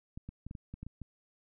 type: clicks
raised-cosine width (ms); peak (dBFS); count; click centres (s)
5; -30; 9; 0.175 / 0.29 / 0.466 / 0.511 / 0.552 / 0.74 / 0.83 / 0.866 / 1.017
effects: none